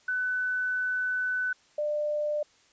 sine tone pair in turn, 1500 / 596.6 Hz, F#6 / D5, +23 / +27 cents, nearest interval octave + major third, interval 1596 cents, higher first, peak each -26 dBFS, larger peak neither, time 0.08-1.53 / 1.78-2.43 s, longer first, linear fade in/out 5 ms, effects white hiss -62 dBFS RMS until 2.72 s + resampled to 16000 Hz

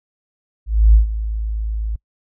sine tone with ADSR envelope, 54 Hz, A1, 32 cents flat, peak -4 dBFS, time 0.66-1.96 s, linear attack 280 ms, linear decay 120 ms, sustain -15 dB, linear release 7 ms, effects noise-tail reverb RT60 0.1 s tail -25 dB re dry + tanh soft clip ceiling 0 dBFS

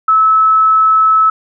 sine tone, 1300 Hz, E6, 24 cents flat, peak -6 dBFS, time 0.08-1.3 s, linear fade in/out 5 ms, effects none

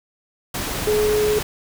sine tone in noise, 423.2 Hz, G#4, 33 cents sharp, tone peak -16 dBFS, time 0.87-1.39 s, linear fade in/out 5 ms, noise pink, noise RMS -26 dBFS, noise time 0.54-1.43 s, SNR +7 dB, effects none

